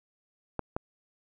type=clicks; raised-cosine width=1 ms; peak=-16 dBFS; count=2; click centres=0.593 / 0.765 s; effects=none